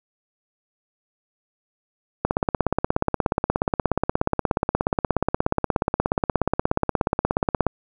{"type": "click train", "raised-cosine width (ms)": 1, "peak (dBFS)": -5, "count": 92, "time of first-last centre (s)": [2.25, 7.667], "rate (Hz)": 16.8, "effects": []}